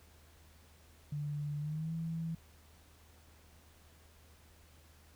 sine tone with pitch glide, 146.83 to 163.86 Hz, D3 to E3, 0 to -10 cents, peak -35 dBFS, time 1.12-2.35 s, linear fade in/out 5 ms, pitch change +190 cents, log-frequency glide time 1.59-1.93 s, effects added 78 Hz sine -61 dBFS peak until 5.15 s + pink hiss -64 dBFS RMS until 5.15 s

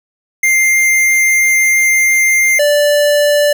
square tone pair in turn, 2101 / 585.7 Hz, C7 / D5, +7 / -5 cents, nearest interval octave + minor seventh, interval 2212 cents, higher first, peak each -9 dBFS, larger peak neither, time 0.43-2.59 / 2.59-3.53 s, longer first, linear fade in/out 5 ms, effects none

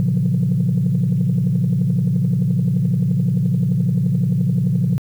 sine chord, Gb major seventh, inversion first, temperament just, 115.62 / 138.75 / 173.43 / 185 Hz, Bb2 / Db3 / F3 / Gb3, -14 / +2 / -12 / 0 cents, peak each -20 / -18 / -18 / -22 dBFS, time 0-4.98 s, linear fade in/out 0 ms, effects tanh soft clip ceiling -9 dBFS + 8-bit

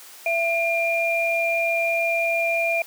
sine tone pair together, 670 / 2399 Hz, E5 / D7, +28 / +36 cents, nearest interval octave + minor seventh, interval 2208 cents, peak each -22 dBFS, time 0.26-2.82 s, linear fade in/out 2 ms, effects white hiss -44 dBFS RMS until 2.86 s + high-pass 400 Hz 12 dB/octave

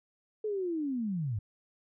sine linear sweep, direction down, 437.1 to 94.8 Hz, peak -30 dBFS, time 0.44-1.39 s, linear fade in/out 5 ms, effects none

